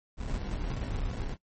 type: noise with sample-and-hold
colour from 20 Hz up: brown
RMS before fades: -33 dBFS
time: 0.17-1.37 s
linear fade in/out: 50 ms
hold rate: 1225 Hz
effects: noise-tail reverb RT60 0.1 s tail -21 dB re dry + MP3 32 kbps